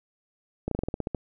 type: slowing click train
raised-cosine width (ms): 2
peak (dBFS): -15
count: 10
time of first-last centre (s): 0.68-1.147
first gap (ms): 33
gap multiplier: 1.11
effects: none